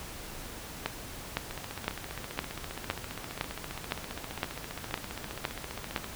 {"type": "two click trains", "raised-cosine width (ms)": 0.3, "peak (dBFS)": [-12, -21], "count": [11, 69], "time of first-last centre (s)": [[0.86, 5.962], [1.51, 6.043]], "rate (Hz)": [1.96, 15], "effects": ["pink hiss -43 dBFS RMS until 6.15 s"]}